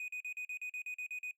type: tone bursts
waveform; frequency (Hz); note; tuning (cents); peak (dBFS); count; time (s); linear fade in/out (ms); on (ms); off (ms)
triangle; 2489; D#7; 0; -37; 11; 0-1.311; 2; 81; 42
effects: noise-tail reverb RT60 0.1 s tail -21 dB re dry